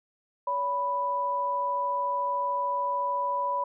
sine tone pair together, 566.2 / 987.8 Hz, C#5 / B5, +37 / 0 cents, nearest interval minor seventh, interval 963 cents, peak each -33 / -26 dBFS, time 0.47-3.64 s, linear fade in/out 5 ms, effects none

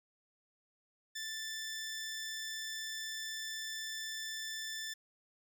15% pulse tone, 1764 Hz, A6, 4 cents sharp, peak -33 dBFS, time 1.15-4.94 s, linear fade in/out 10 ms, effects none

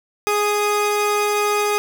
30% pulse tone pair together, 415.3 / 1243.2 Hz, G#4 / D#6, 0 / -2 cents, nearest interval octave + perfect fifth, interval 1898 cents, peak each -16 / -19 dBFS, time 0.27-1.78 s, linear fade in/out 0 ms, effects none

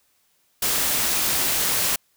white noise, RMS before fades -22 dBFS, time 0.62-1.96 s, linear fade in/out 5 ms, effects white hiss -65 dBFS RMS until 2.16 s

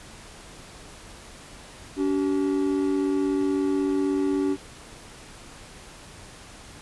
triangle tone pair together, 285.7 / 382 Hz, D4 / G4, -48 / -45 cents, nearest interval perfect fourth, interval 503 cents, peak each -21 / -24 dBFS, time 1.96-4.57 s, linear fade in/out 50 ms, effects pink hiss -45 dBFS RMS until 6.81 s + resampled to 24000 Hz

